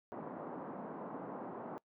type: band-pass noise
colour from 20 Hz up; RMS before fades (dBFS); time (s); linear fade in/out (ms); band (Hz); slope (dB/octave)
pink; -45; 0.12-1.78; 0; 190 to 1100; 24
effects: noise-tail reverb RT60 0.1 s tail -22 dB re dry